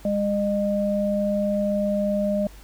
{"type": "tone pair together", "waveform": "sine", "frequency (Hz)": [203.3, 609.2], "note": ["G#3", "D#5"], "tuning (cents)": [-37, -37], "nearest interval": "octave + perfect fifth", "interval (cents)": 1900, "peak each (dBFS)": -23, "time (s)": [0.05, 2.47], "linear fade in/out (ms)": 2, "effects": ["added 50 Hz sine -43 dBFS peak until 2.63 s", "pink hiss -50 dBFS RMS until 2.63 s"]}